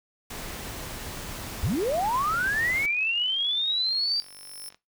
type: noise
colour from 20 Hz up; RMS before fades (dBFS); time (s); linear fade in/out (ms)
pink; -37; 0.3-2.86; 5
type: linear sweep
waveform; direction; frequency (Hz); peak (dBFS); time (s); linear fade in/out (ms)
sine; up; 59.5 to 4699; -23; 1.63-4.2; 0
type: click train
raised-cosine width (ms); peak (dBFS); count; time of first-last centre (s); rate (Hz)
0.2; -32; 137; 1.9-4.745; 47.8
type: tone with exponential growth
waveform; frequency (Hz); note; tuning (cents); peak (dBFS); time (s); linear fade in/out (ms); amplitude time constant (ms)
10% pulse; 5350; E8; +25; -31; 3.08-4.69; 1; 350
effects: noise-tail reverb RT60 0.2 s tail -17 dB re dry

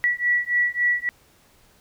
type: beating tone pair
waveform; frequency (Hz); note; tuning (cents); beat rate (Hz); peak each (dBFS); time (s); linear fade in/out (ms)
sine; 1942 / 1945.6; B6 / B6; -30 / -26; 3.6; -22; 0.04-1.09; 0
effects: pink hiss -57 dBFS RMS until 1.8 s

